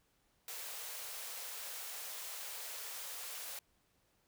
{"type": "high-pass noise", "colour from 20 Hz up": "white", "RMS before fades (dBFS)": -45, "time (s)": [0.48, 3.59], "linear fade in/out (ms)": 2, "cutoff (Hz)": 420, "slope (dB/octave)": 96, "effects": ["pink hiss -75 dBFS RMS until 4.27 s"]}